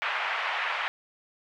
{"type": "band-pass noise", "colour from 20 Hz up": "white", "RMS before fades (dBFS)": -30, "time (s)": [0.02, 0.88], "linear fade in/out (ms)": 0, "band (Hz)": [720, 2500], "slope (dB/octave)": 24, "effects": []}